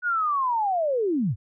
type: linear sweep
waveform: sine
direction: down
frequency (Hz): 1480 to 83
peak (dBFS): -21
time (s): 0.02-1.36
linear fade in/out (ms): 50
effects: none